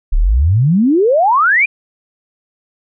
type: exponential sweep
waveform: sine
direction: up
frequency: 30.87 to 2489 Hz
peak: -8 dBFS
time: 0.12-1.66 s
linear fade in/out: 10 ms
effects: none